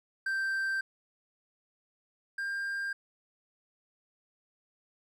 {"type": "tone pair in turn", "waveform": "triangle", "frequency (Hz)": [1567, 1597.2], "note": ["G6", "G6"], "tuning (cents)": [-1, 32], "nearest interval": "unison", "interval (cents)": 33, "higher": "second", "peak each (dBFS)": [-27, -30], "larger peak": "first", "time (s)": [[0.26, 0.81], [2.38, 2.93]], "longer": "neither", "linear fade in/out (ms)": 5, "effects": []}